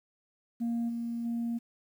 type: tone with level steps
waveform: sine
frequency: 233.9 Hz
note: A#3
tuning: 6 cents sharp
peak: -26 / -31 / -28 dBFS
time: 0.6-1.59 s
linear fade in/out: 20 ms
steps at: 0.88 / 1.24 s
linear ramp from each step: 20 ms
effects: tanh soft clip ceiling -27 dBFS + 10-bit